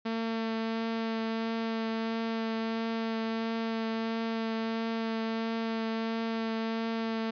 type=tone with vibrato; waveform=sawtooth; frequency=225.4 Hz; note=A3; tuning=42 cents sharp; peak=-26 dBFS; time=0.05-7.31 s; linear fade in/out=10 ms; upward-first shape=triangle; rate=1.5 Hz; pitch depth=13 cents each way; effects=resampled to 11025 Hz